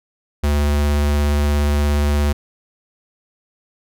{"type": "tone with vibrato", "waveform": "square", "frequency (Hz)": 73, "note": "D2", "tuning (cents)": -10, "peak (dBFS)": -15, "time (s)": [0.43, 2.33], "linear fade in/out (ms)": 10, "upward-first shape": "triangle", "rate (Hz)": 17, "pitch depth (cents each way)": 14, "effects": []}